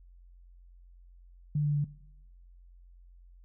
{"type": "tone with pitch steps", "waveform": "sine", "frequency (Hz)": [148.1, 146.74, 145.39], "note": ["D3", "D3", "D3"], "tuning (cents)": [15, -1, -17], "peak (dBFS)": -25, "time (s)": [1.55, 1.844], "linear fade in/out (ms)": 5, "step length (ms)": 98, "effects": ["noise-tail reverb RT60 0.9 s tail -20 dB re dry", "added 44 Hz sine -52 dBFS peak until 3.44 s"]}